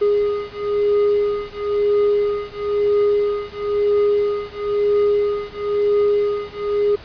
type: beating tone pair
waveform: triangle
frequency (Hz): 411.2 / 412.2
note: G#4 / G#4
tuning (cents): -17 / -13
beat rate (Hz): 1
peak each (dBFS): -17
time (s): 0.01-6.96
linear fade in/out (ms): 10
effects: pink hiss -40 dBFS RMS until 7.04 s + resampled to 11025 Hz